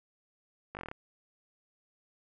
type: slowing click train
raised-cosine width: 0.5 ms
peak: -25 dBFS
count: 8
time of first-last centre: 0.75-0.914 s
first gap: 19 ms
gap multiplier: 1.07
effects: none